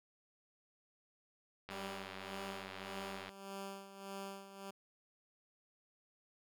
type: click train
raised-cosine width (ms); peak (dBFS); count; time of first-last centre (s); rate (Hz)
0.3; -30; 153; 1.69-3.292; 94.9
type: tone with tremolo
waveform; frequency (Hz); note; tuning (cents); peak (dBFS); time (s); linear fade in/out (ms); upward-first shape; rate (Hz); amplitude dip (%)
10% pulse; 196; G3; 0; -35; 1.7-4.71; 10; sine; 1.7; 70
effects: none